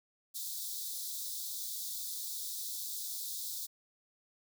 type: high-pass noise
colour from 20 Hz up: white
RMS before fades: -40 dBFS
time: 0.34-3.67 s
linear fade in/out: 20 ms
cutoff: 3500 Hz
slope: 96 dB/octave
effects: none